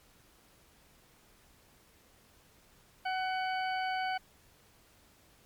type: harmonic tone with a mistuned harmonic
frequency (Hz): 749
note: F#5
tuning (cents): +21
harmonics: 1 / 2 / 3 / 4 / 6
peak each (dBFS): -32 / -38 / -42 / -44 / -48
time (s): 3.05-4.18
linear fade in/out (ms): 10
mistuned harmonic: 6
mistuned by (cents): +31
effects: pink hiss -63 dBFS RMS until 5.45 s + MP3 96 kbps